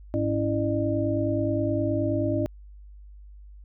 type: tone cluster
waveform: sine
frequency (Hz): 104.1 / 279.7 / 329.2 / 603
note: G#2 / C#4 / E4 / D5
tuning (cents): +5 / +16 / -2 / +46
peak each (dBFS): -28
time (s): 0.14-2.46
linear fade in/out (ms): 0
effects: added 50 Hz sine -43 dBFS peak until 3.64 s